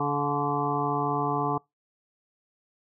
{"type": "harmonic tone with a mistuned harmonic", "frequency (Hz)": 143.9, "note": "D3", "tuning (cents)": -35, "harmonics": [1, 2, 3, 5, 6, 7, 8], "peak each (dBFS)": [-32, -32, -32, -32, -32, -32, -32], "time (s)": [0, 1.58], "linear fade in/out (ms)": 5, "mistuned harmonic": 7, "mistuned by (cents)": 43, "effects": ["noise-tail reverb RT60 0.2 s tail -26 dB re dry"]}